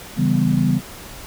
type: chord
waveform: sine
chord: C# half-diminished seventh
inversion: none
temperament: equal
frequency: 138.59 / 164.81 / 196 / 246.9 Hz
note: C#3 / E3 / G3 / B3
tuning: 0 / 0 / 0 / 0 cents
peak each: -20 dBFS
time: 0.16-0.81 s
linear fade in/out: 50 ms
effects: pink hiss -37 dBFS RMS until 1.26 s